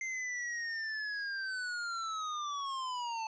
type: linear sweep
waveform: square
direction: down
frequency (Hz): 2093 to 875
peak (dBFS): -36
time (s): 0.01-3.27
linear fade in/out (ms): 2
effects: resampled to 16000 Hz + 11-bit